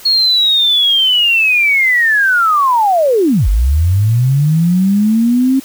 sine linear two-way sweep, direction down then up, 4332 to 46.25 to 270.6 Hz, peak -8 dBFS, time 0.05-5.6 s, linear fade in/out 10 ms, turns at 3.48 s, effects white hiss -36 dBFS RMS until 5.64 s

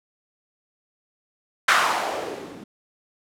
violet noise with low-pass filter sweep, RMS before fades -24 dBFS, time 1.68-2.64 s, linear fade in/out 5 ms, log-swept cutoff 1500 to 220 Hz, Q 2.1, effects none

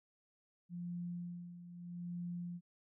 sine tone with tremolo, 174.61 Hz, F3, in tune, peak -39 dBFS, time 0.69-2.61 s, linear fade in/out 50 ms, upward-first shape sine, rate 0.79 Hz, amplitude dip 70%, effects none

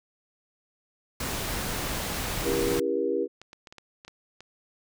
pink noise, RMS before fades -31 dBFS, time 1.2-2.8 s, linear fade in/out 5 ms
clicks, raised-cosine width 0.2 ms, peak -28 dBFS, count 10, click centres 2.345 / 2.496 / 3.416 / 3.531 / 3.672 / 3.725 / 3.783 / 4.049 / 4.08 / 4.406 s
sine chord, C# diminished seventh, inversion none, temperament just, 277.2 / 332.6 / 399.1 / 479 Hz, C#4 / E4 / G4 / Bb4, 0 / +16 / +31 / +47 cents, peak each -33 / -31 / -28 / -28 dBFS, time 2.43-3.28 s, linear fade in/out 50 ms
effects none

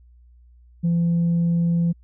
sine tone, 169.9 Hz, F3, 47 cents flat, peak -15 dBFS, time 0.83-1.93 s, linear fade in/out 20 ms, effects tanh soft clip ceiling -15 dBFS + added 60 Hz sine -48 dBFS peak until 2.03 s

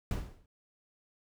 brown noise with exponential decay, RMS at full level -28 dBFS, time 0.11-0.46 s, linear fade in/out 2 ms, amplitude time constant 75 ms, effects none

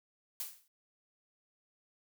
blue noise with exponential decay, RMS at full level -36 dBFS, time 0.4-0.68 s, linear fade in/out 2 ms, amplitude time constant 59 ms, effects none

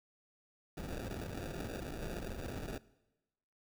pink noise with sample-and-hold, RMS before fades -42 dBFS, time 0.77-2.78 s, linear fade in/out 5 ms, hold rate 1050 Hz, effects noise-tail reverb RT60 1.0 s tail -20 dB re dry

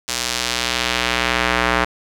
square tone with band-pass filter sweep, 60.9 Hz, B1, 24 cents flat, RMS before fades -20 dBFS, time 0.08-1.85 s, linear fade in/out 10 ms, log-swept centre 6200 to 1500 Hz, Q 0.97, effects none

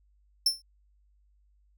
40% pulse tone with exponential decay, 5360 Hz, E8, 28 cents sharp, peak -17 dBFS, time 0.46-0.62 s, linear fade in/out 5 ms, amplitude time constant 33 ms, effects added 50 Hz sine -62 dBFS peak until 1.77 s

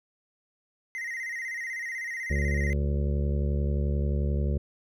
triangle tone with vibrato, 1966 Hz, B6, 8 cents flat, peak -30 dBFS, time 0.95-2.73 s, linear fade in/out 0 ms, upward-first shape square, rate 16 Hz, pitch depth 79 cents each way
harmonic tone, 71.4 Hz, D2, 48 cents flat, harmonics 1 / 2 / 3 / 5 / 6 / 7 / 8, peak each -25 / -31 / -35 / -39 / -41 / -42 / -43 dBFS, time 2.3-4.58 s, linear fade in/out 5 ms
effects none

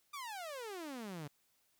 sawtooth exponential sweep, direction down, 1212 to 138.59 Hz, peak -39 dBFS, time 0.13-1.28 s, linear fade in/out 10 ms, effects white hiss -75 dBFS RMS until 1.79 s

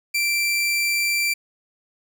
sawtooth tone, 2349 Hz, D7, in tune, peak -16 dBFS, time 0.14-1.34 s, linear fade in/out 10 ms, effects none

